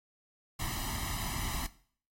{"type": "noise with comb filter", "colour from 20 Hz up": "pink", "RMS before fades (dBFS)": -35, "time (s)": [0.59, 1.67], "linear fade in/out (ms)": 10, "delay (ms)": 1, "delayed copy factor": 0.9, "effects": ["noise-tail reverb RT60 0.5 s tail -17 dB re dry", "MP3 64 kbps"]}